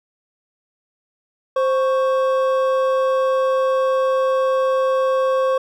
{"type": "tone pair together", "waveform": "triangle", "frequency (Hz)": [524.3, 1108.7], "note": ["C5", "C#6"], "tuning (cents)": [3, 0], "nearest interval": "octave + minor second", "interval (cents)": 1297, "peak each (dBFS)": [-14, -21], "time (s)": [1.56, 5.58], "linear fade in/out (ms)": 5, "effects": []}